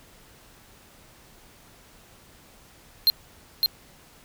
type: tone with echo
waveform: square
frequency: 4186 Hz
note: C8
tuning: in tune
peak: -15 dBFS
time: 3.07-3.1 s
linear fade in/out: 0 ms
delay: 560 ms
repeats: 1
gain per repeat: -3 dB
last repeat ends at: 3.66 s
effects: pink hiss -53 dBFS RMS until 4.24 s